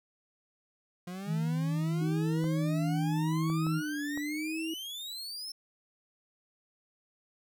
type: exponential sweep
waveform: 40% pulse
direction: up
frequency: 174.61 to 5380 Hz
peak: -37 dBFS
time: 1.07-5.52 s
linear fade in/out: 5 ms
type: tone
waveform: sine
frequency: 160.3 Hz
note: E3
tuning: 48 cents flat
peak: -28 dBFS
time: 1.26-3.82 s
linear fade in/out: 50 ms
type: tone with vibrato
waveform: sine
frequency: 306.7 Hz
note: D#4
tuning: 25 cents flat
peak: -33 dBFS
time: 2.01-4.74 s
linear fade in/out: 5 ms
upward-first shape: sine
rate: 0.84 Hz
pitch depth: 92 cents each way
type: clicks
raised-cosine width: 1 ms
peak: -29 dBFS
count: 4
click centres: 2.442 / 3.5 / 3.667 / 4.175 s
effects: none